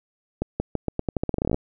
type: accelerating click train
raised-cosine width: 2 ms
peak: -10 dBFS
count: 18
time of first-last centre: 0.42-1.544 s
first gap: 180 ms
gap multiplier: 0.85
effects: none